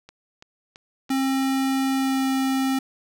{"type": "click train", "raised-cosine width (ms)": 0.2, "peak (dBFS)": -26, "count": 5, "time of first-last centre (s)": [0.09, 1.428], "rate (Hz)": 2.99}
{"type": "tone with pitch glide", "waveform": "square", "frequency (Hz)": [267.4, 265.9], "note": ["C4", "C4"], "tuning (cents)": [38, 28], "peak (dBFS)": -21, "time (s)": [1.1, 2.79], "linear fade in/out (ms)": 5, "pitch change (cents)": -10, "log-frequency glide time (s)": [1.96, 2.28]}
{"effects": []}